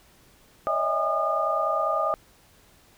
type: tone cluster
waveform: sine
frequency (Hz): 565 / 620 / 650 / 810 / 1218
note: C#5 / D#5 / E5 / G#5 / D#6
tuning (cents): +33 / -6 / -24 / -43 / -37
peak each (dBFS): -31 / -31 / -28 / -32 / -25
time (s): 0.67-2.14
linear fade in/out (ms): 0
effects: pink hiss -57 dBFS RMS until 2.97 s